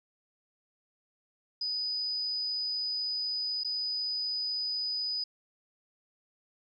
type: tone with dropouts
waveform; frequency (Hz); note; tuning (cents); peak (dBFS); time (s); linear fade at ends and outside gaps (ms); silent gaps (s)
sine; 4978; D#8; 0; -30; 1.61-5.24; 5; 3.636-3.646
effects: 12-bit